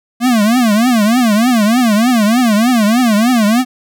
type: tone with vibrato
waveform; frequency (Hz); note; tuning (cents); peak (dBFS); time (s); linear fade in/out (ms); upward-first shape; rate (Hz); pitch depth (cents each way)
square; 228.7; A#3; -33; -9; 0.2-3.65; 50; triangle; 3.3; 230
effects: none